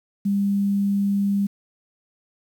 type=tone with quantisation; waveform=sine; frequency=200 Hz; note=G3; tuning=35 cents sharp; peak=-18 dBFS; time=0.25-1.47 s; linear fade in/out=10 ms; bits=8; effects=none